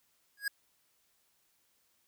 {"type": "tone with exponential growth", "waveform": "square", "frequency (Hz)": 1649, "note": "G#6", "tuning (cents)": -13, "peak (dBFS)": -28, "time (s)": [0.37, 0.48], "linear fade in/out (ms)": 5, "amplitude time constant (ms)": 23, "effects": ["white hiss -73 dBFS RMS until 2.07 s"]}